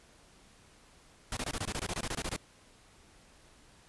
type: noise bursts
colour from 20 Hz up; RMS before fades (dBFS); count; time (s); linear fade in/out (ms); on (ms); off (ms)
pink; -35; 15; 1.32-2.363; 2; 49; 22
effects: pink hiss -60 dBFS RMS until 3.88 s + resampled to 24000 Hz